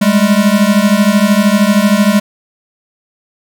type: beating tone pair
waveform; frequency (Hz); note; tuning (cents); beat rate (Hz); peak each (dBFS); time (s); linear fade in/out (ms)
square; 199.2 / 212.2; G3 / G#3; +28 / +38; 13; -11; 0.01-2.2; 10
effects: none